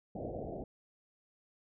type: low-pass noise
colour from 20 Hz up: white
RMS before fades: -41 dBFS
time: 0.15-0.64 s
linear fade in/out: 5 ms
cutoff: 740 Hz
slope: 96 dB/octave
effects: none